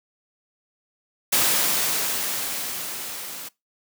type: noise with level ramp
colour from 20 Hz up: white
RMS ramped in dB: -19 to -36 dBFS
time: 1.32-3.49 s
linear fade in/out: 10 ms
effects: noise-tail reverb RT60 0.2 s tail -22 dB re dry + high-pass 150 Hz 12 dB/octave